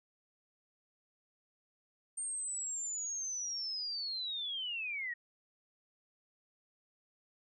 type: linear sweep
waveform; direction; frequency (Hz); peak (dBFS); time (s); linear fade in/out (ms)
sine; down; 8780 to 1853; -36; 2.17-5.14; 10
effects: none